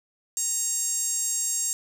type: tone with high-pass filter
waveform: sawtooth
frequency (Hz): 932.3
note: A#5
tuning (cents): 0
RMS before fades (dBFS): -27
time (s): 0.37-1.73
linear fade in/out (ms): 0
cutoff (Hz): 7200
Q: 8
effects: none